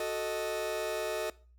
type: chord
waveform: 40% pulse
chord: D# diminished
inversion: first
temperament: equal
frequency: 370 / 440 / 622.3 Hz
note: F#4 / A4 / D#5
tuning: 0 / 0 / 0 cents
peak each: -38 / -35 / -34 dBFS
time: 0-1.3 s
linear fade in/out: 2 ms
effects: noise-tail reverb RT60 0.4 s tail -21 dB re dry + added 60 Hz sine -57 dBFS peak until 1.58 s